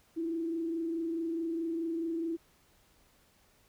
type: tone with frequency modulation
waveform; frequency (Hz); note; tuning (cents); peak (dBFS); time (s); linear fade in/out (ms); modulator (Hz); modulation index
sine; 330.5; E4; +5; -31; 0.16-2.37; 20; 24.7; 0.41
effects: pink hiss -66 dBFS RMS until 3.68 s